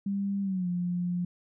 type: tone with pitch glide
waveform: sine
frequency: 198.6 to 176.93 Hz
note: G3 to F3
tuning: +23 to +23 cents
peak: -27 dBFS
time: 0.06-1.25 s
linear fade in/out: 5 ms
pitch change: -200 cents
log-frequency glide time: 0.42-0.68 s
effects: none